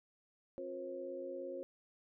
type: harmonic tone with a mistuned harmonic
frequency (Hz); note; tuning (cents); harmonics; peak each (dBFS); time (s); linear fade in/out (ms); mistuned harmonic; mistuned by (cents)
89.4; F2; +41; 3 / 4 / 5 / 6; -51 / -46 / -53 / -43; 0.58-1.63; 0; 5; +120
effects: none